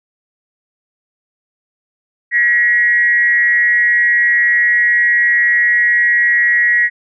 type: tone with frequency modulation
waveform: sine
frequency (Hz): 1912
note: A#6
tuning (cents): +43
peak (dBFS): -9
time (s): 2.31-6.9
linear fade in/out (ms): 50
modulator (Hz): 223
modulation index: 0.46
effects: none